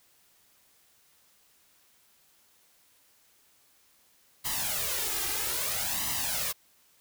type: noise with flanger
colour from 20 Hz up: white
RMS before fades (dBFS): -31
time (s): 4.44-6.53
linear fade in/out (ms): 20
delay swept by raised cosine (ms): 1 to 2.5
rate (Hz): 0.61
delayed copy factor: +0.75
effects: white hiss -64 dBFS RMS until 7 s